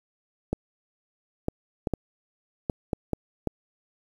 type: clicks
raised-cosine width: 2 ms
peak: -12 dBFS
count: 8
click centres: 0.53 / 1.484 / 1.872 / 1.937 / 2.698 / 2.932 / 3.133 / 3.473 s
effects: 8-bit